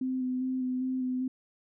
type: tone with vibrato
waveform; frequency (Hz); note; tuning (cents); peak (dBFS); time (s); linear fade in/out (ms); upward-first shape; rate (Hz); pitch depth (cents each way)
sine; 256.4; C4; -35; -28; 0.01-1.28; 5; square; 2.5; 15
effects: none